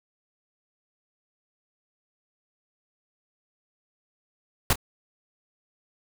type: noise with echo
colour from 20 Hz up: pink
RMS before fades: -20 dBFS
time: 4.7-4.73 s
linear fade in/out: 2 ms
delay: 27 ms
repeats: 1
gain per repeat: -15 dB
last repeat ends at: 4.757 s
effects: none